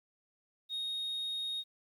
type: tone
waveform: sine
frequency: 3729 Hz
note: A#7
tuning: in tune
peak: -32 dBFS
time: 0.69-1.64 s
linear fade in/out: 50 ms
effects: tanh soft clip ceiling -33 dBFS + 11-bit

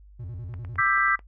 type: tone with vibrato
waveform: triangle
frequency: 102.5 Hz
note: G#2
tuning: 22 cents flat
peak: -32 dBFS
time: 0.19-0.81 s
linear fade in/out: 10 ms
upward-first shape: square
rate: 10 Hz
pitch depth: 280 cents each way
type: click train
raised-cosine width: 0.5 ms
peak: -30 dBFS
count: 7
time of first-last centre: 0.54-1.192 s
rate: 9.2 Hz
type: chord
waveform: sine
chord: E minor seventh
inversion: third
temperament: just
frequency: 1186.7 / 1318.5 / 1582.2 / 1977.8 Hz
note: D6 / E6 / G6 / B6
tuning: +18 / 0 / +16 / +2 cents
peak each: -25 dBFS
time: 0.78-1.16 s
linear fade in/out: 10 ms
effects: noise-tail reverb RT60 0.1 s tail -17 dB re dry + added 50 Hz sine -47 dBFS peak until 1.27 s

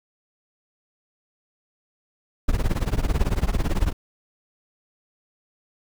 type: noise with tremolo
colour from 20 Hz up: brown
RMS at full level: -17 dBFS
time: 2.48-3.93 s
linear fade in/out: 10 ms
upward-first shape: triangle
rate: 18 Hz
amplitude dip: 100%
effects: none

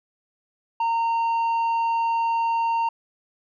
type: tone with tanh clipping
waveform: sine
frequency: 920 Hz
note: A#5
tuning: 23 cents flat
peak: -21 dBFS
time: 0.8-2.89 s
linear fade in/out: 5 ms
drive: 5 dB
effects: none

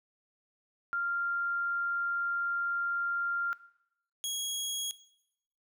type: tone pair in turn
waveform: sine / 20% pulse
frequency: 1392 / 3311 Hz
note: F6 / G#7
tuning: -6 / -6 cents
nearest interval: octave + minor third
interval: 1500 cents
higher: second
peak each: -29 / -27 dBFS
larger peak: second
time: 0.93-3.53 / 4.24-4.91 s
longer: first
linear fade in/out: 0 ms
effects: noise-tail reverb RT60 0.8 s tail -18 dB re dry

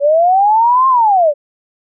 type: linear two-way sweep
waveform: sine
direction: up then down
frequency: 554.4 to 1070 to 554.4 Hz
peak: -7 dBFS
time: 0-1.34 s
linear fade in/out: 50 ms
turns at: 0.88 s
effects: none

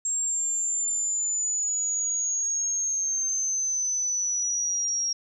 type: linear sweep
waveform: sine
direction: down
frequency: 7500 to 5600 Hz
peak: -24 dBFS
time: 0.05-5.13 s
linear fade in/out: 5 ms
effects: none

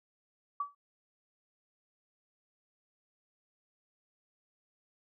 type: tone with exponential decay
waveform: sine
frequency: 1147 Hz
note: D6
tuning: 41 cents flat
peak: -28 dBFS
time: 0.6-0.75 s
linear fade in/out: 5 ms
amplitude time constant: 31 ms
effects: none

